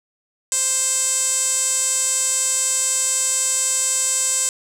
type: tone with band-pass filter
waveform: sawtooth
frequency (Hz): 524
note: C5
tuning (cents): +2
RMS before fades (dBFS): -20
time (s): 0.52-4.49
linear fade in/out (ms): 0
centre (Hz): 7800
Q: 7.5
effects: none